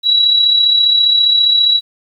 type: tone with amplitude modulation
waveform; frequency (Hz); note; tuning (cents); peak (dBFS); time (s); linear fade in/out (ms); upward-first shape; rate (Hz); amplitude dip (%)
sine; 3905; B7; -20; -6; 0.03-1.81; 50; sine; 34.9; 45
effects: 8-bit